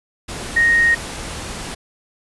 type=tone in noise; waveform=sine; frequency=1864.7 Hz; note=A#6; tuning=in tune; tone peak=-11 dBFS; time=0.56-0.95 s; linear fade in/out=10 ms; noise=pink; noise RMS=-29 dBFS; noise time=0.28-1.75 s; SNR=+15 dB; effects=resampled to 24000 Hz